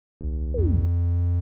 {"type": "click train", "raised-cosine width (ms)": 3, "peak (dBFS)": -25, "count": 52, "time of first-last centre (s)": [0.21, 0.861], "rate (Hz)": 78.4}
{"type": "tone with vibrato", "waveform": "sine", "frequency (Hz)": 65.7, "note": "C2", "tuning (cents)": 8, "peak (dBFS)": -24, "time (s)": [0.24, 0.85], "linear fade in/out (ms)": 0, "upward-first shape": "triangle", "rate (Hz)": 7.6, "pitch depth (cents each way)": 33}
{"type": "linear sweep", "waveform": "sine", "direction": "down", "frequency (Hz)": [523.3, 70], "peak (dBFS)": -25, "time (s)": [0.54, 0.82], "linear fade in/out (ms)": 5}
{"type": "tone with pitch glide", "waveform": "triangle", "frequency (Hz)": [86.4, 87.35], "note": ["F2", "F2"], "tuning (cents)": [-18, 1], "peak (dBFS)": -17, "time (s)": [0.57, 1.41], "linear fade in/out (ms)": 20, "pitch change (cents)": 19, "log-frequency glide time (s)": [1.11, 1.2]}
{"effects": []}